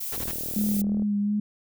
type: noise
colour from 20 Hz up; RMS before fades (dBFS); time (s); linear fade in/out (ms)
violet; -32; 0-0.82; 10
type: noise bursts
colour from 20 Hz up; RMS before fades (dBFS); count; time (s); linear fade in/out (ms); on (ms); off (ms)
pink; -36; 3; 0.12-0.317; 5; 47; 28
type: click train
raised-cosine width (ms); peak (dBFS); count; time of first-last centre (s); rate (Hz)
2; -25; 34; 0.18-1.022; 39.2
type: tone with vibrato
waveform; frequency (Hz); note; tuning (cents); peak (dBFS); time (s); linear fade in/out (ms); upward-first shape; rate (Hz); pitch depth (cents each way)
sine; 206.2; G#3; -12; -22; 0.56-1.4; 5; sine; 2.8; 23
effects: none